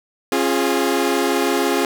sawtooth chord, Db major, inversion none, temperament equal with one note detuned, 271.3 / 349.2 / 415.3 Hz, Db4 / F4 / Ab4, -37 / 0 / 0 cents, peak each -17 dBFS, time 0.32-1.85 s, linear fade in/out 2 ms, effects none

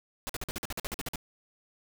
pink noise bursts, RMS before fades -35 dBFS, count 13, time 0.27-1.158 s, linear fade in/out 0 ms, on 24 ms, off 48 ms, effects none

